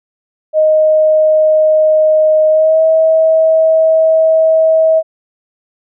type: tone with pitch glide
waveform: sine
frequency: 622.3 to 640.9 Hz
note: D#5 to E5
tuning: 0 to -49 cents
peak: -6 dBFS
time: 0.53-5.03 s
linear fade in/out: 50 ms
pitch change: +51 cents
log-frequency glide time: 2.49-2.82 s
effects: none

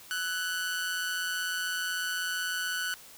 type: tone with amplitude modulation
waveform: sawtooth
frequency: 1489 Hz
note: F#6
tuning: 11 cents sharp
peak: -24 dBFS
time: 0.11-2.94 s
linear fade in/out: 0 ms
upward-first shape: sine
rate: 176 Hz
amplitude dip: 55%
effects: white hiss -51 dBFS RMS until 3.17 s

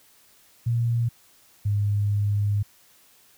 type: tone pair in turn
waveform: sine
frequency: 117.5 / 102.53 Hz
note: A#2 / G#2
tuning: +14 / -22 cents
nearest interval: major second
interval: 236 cents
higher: first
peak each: -20 dBFS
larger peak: neither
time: 0.66-1.09 / 1.65-2.63 s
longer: second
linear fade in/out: 10 ms
effects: white hiss -57 dBFS RMS until 3.37 s

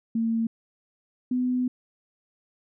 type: tone pair in turn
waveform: sine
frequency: 227.1 / 250.9 Hz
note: A#3 / B3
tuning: -45 / +28 cents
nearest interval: major second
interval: 173 cents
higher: second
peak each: -22 dBFS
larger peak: neither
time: 0.15-0.47 / 1.31-1.68 s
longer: second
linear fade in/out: 5 ms
effects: none

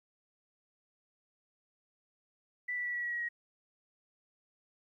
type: tone with pitch steps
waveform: sine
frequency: 1975.5 / 1961.9 / 1948.3 / 1934.8 / 1921.5 / 1908.2 / 1895 Hz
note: B6 / B6 / B6 / B6 / B6 / A#6 / A#6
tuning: 0 / -12 / -24 / -36 / -48 / +40 / +28 cents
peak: -33 dBFS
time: 2.68-3.289 s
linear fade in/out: 10 ms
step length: 87 ms
effects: 12-bit

